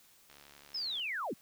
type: click train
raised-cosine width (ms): 0.2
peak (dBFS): -37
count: 51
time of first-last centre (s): 0.3-0.997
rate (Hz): 71.7
type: linear sweep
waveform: sine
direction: down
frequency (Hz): 5320 to 138.59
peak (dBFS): -34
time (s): 0.74-1.34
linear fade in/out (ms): 10
effects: white hiss -63 dBFS RMS until 1.41 s